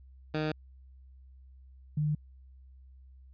15% pulse / sine tone pair in turn, 154.3 / 150.43 Hz, D#3 / D3, -14 / +42 cents, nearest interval unison, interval 44 cents, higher first, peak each -23 / -26 dBFS, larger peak first, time 0.34-0.52 / 1.97-2.15 s, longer neither, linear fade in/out 5 ms, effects added 65 Hz sine -51 dBFS peak until 3.33 s + resampled to 11025 Hz

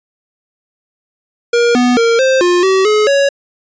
square tone with pitch steps, 473.4 / 246.6 / 462.1 / 525 / 354.1 / 381.2 / 425 / 558 Hz, A#4 / B3 / A#4 / C5 / F4 / G4 / G#4 / C#5, +27 / -2 / -15 / +6 / +24 / -48 / +40 / +11 cents, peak -9 dBFS, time 1.53-3.29 s, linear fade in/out 5 ms, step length 220 ms, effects resampled to 16000 Hz

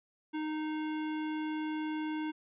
square tone, 309 Hz, D#4, 12 cents flat, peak -34 dBFS, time 0.33-2.32 s, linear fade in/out 20 ms, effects resampled to 8000 Hz

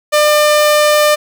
sawtooth tone, 599 Hz, D5, 34 cents sharp, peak -4 dBFS, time 0.12-1.16 s, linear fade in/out 20 ms, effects none

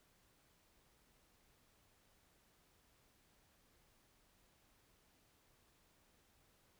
silence, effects pink hiss -73 dBFS RMS until 6.79 s

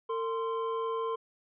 triangle tone pair together, 453 / 1041.9 Hz, A#4 / C6, -50 / -8 cents, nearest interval octave + major second, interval 1442 cents, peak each -30 / -32 dBFS, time 0.09-1.16 s, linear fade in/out 10 ms, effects resampled to 8000 Hz

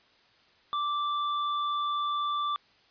square tone, 1172 Hz, D6, 4 cents flat, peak -28 dBFS, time 0.73-2.56 s, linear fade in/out 0 ms, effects white hiss -62 dBFS RMS until 2.9 s + resampled to 11025 Hz

